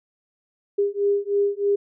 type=beating tone pair; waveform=sine; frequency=402.4 / 405.6 Hz; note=G4 / G#4; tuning=+45 / -41 cents; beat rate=3.2 Hz; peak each=-22 dBFS; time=0.78-1.76 s; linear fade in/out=10 ms; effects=none